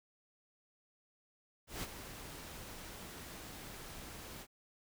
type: noise with ADSR envelope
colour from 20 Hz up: pink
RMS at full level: -40 dBFS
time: 1.67-4.47 s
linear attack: 160 ms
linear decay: 31 ms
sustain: -9 dB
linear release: 54 ms
effects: none